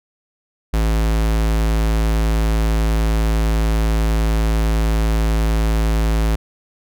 square tone, 54.6 Hz, A1, 13 cents flat, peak -15 dBFS, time 0.73-6.36 s, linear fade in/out 10 ms, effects none

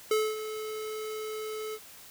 square tone with ADSR envelope, 432.4 Hz, A4, 30 cents flat, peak -23 dBFS, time 0.11-1.79 s, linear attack 3 ms, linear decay 240 ms, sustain -12 dB, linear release 51 ms, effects white hiss -50 dBFS RMS until 2.1 s

